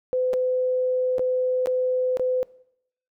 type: tone with dropouts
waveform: sine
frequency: 508 Hz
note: B4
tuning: 49 cents sharp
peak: -20 dBFS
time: 0.13-2.43 s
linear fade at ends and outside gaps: 0 ms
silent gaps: 0.333-0.338 / 1.183-1.194 / 1.659-1.671 / 2.171-2.196 s
effects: noise-tail reverb RT60 0.7 s tail -21 dB re dry